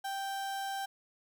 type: tone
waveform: 35% pulse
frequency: 784 Hz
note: G5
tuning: in tune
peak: -33 dBFS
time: 0.04-0.86 s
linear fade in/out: 10 ms
effects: none